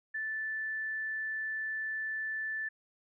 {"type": "tone", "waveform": "sine", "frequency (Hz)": 1756, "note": "A6", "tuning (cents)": -4, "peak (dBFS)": -33, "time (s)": [0.14, 2.69], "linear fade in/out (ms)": 10, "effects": []}